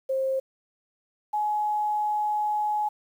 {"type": "tone pair in turn", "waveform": "sine", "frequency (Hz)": [531, 842.9], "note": ["C5", "G#5"], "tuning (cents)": [25, 25], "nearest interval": "minor sixth", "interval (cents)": 800, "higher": "second", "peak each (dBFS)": -23, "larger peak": "neither", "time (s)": [[0.09, 0.4], [1.33, 2.89]], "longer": "second", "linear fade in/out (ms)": 10, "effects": ["9-bit"]}